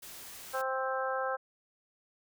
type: noise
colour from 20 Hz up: white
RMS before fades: -47 dBFS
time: 0.02-0.62 s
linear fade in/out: 10 ms
type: harmonic tone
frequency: 262.8 Hz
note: C4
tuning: 8 cents sharp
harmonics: 2 / 3 / 4 / 5 / 6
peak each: -34 / -37 / -39 / -37 / -39 dBFS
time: 0.53-1.37 s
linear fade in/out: 20 ms
effects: none